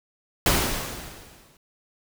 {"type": "noise with exponential decay", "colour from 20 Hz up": "pink", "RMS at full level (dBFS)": -18, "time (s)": [0.46, 1.57], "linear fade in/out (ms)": 2, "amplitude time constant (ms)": 240, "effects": []}